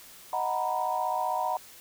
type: chord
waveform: sine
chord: B major seventh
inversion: first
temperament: equal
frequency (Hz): 622.3 / 740 / 932.3 / 987.8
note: D#5 / F#5 / A#5 / B5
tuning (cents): 0 / 0 / 0 / 0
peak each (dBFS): -35 / -30 / -31 / -33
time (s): 0.33-1.57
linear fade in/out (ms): 2
effects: white hiss -50 dBFS RMS until 1.8 s